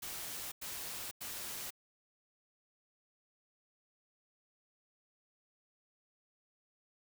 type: noise bursts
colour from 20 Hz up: white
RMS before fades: -43 dBFS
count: 3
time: 0.02-1.706 s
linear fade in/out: 10 ms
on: 500 ms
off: 93 ms
effects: none